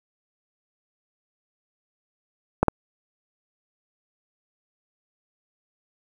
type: clicks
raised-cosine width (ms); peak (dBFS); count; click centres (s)
1; -3; 2; 2.63 / 2.683
effects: 7-bit